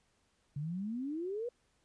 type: exponential sweep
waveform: sine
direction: up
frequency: 138.59 to 498.5 Hz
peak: -35 dBFS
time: 0.56-1.49 s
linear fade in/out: 5 ms
effects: pink hiss -74 dBFS RMS until 1.84 s + resampled to 22050 Hz